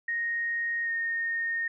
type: tone with pitch glide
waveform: sine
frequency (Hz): 1864.7 to 1843.3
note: A#6 to A#6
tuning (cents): 0 to -20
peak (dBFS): -27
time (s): 0.08-1.68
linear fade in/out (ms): 5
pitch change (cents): -20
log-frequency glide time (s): 0.84-0.9
effects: none